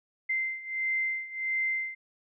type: beating tone pair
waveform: sine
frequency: 2080 / 2081.5 Hz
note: C7 / C7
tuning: -11 / -10 cents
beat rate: 1.5 Hz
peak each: -33 / -30 dBFS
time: 0.29-1.95 s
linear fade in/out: 10 ms
effects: none